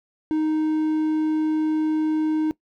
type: tone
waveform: triangle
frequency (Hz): 311.1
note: D#4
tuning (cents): 0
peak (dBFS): -17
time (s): 0.31-2.51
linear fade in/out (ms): 0
effects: noise-tail reverb RT60 0.1 s tail -20 dB re dry